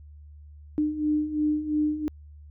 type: beating tone pair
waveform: sine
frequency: 300 / 302.9 Hz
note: D4 / D#4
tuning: +37 / -46 cents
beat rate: 2.9 Hz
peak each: -29 / -24 dBFS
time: 0.78-2.08 s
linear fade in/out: 0 ms
effects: added 74 Hz sine -44 dBFS peak until 2.5 s